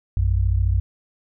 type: tone pair together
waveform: sine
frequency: 58.41 / 92.5 Hz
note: A#1 / F#2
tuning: +4 / 0 cents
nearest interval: minor sixth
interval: 796 cents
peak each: -19 dBFS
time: 0.17-0.8 s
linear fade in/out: 0 ms
effects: none